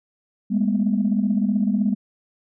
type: tone cluster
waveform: sine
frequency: 201.8 / 217.8 / 245.1 Hz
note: G#3 / A3 / B3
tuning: -49 / -17 / -13 cents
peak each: -19 / -24 / -23 dBFS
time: 0.5-1.95 s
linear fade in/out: 20 ms
effects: tanh soft clip ceiling -10 dBFS